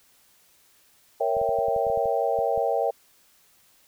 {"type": "chord", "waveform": "sine", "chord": "A# diminished seventh", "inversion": "none", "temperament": "equal", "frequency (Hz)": [466.2, 554.4, 659.3, 784], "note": ["A#4", "C#5", "E5", "G5"], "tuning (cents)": [0, 0, 0, 0], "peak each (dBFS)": -27, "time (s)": [1.2, 2.91], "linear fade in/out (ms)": 10}
{"type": "clicks", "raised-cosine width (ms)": 5, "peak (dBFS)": -30, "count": 12, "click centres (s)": [1.368, 1.415, 1.491, 1.588, 1.684, 1.763, 1.868, 1.9, 1.975, 2.057, 2.389, 2.577]}
{"effects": ["white hiss -60 dBFS RMS until 3.87 s"]}